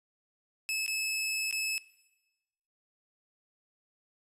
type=tone with dropouts; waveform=sawtooth; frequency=2600 Hz; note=E7; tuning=24 cents flat; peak=-27 dBFS; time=0.69-1.78 s; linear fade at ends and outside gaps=0 ms; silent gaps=0.863-0.879 / 1.511-1.526 s; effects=noise-tail reverb RT60 1.0 s tail -18 dB re dry + resampled to 32000 Hz